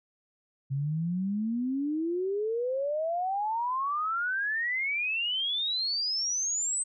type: exponential sweep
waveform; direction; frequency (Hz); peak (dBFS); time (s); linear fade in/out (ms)
sine; up; 133 to 8300; -27; 0.7-6.84; 20
effects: none